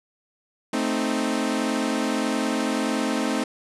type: chord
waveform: sawtooth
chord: A diminished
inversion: none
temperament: equal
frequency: 220 / 261.6 / 311.1 Hz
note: A3 / C4 / Eb4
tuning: 0 / 0 / 0 cents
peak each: -23 / -22 / -24 dBFS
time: 0.73-3.44 s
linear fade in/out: 5 ms
effects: resampled to 24000 Hz + 8-bit